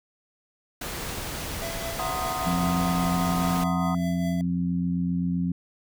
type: noise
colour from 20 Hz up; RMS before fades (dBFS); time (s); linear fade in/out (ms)
pink; -33; 0.81-3.64; 5
type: tone with tremolo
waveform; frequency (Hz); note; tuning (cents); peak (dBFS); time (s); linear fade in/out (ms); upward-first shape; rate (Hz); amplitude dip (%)
square; 669; E5; +25; -33; 1.62-4.41; 0; triangle; 5; 55
type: chord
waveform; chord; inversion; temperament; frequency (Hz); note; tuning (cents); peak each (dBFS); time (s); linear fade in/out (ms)
sine; C half-diminished seventh; second; equal; 740 / 932.3 / 1046.5 / 1244.5; Gb5 / Bb5 / C6 / Eb6; 0 / 0 / 0 / 0; -32 / -38 / -36 / -32; 1.99-3.95; 2
type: harmonic tone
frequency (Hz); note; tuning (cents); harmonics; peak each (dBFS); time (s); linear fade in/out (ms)
87.7; F2; +8; 1 / 2 / 3; -36 / -24 / -30; 2.46-5.52; 5
effects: none